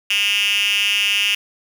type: tone with high-pass filter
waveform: 5% pulse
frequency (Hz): 203.3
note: G#3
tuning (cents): -37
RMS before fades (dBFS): -18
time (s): 0.1-1.35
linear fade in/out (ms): 5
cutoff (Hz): 2800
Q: 8.7
effects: 7-bit